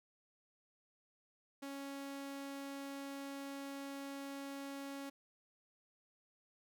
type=tone; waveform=sawtooth; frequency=277.2 Hz; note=C#4; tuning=in tune; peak=-40 dBFS; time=1.62-5.1 s; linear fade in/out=10 ms; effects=none